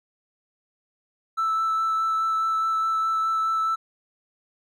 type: tone with vibrato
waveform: triangle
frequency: 1318.5 Hz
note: E6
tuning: in tune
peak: -18 dBFS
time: 1.37-3.76 s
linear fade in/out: 20 ms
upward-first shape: sine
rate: 4.8 Hz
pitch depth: 9 cents each way
effects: tanh soft clip ceiling -17 dBFS